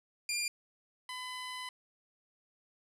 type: tone pair in turn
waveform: 15% pulse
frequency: 2397 / 1007.8 Hz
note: D7 / B5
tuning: +35 / +35 cents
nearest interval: octave + minor third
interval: 1500 cents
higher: first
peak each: -25 / -33 dBFS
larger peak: first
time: 0.29-0.48 / 1.09-1.69 s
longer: second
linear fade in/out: 2 ms
effects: low-pass 11000 Hz 12 dB/octave